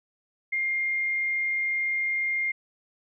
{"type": "tone", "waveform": "sine", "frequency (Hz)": 2117, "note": "C7", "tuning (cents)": 20, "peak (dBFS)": -24, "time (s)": [0.52, 2.52], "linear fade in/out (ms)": 10, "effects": []}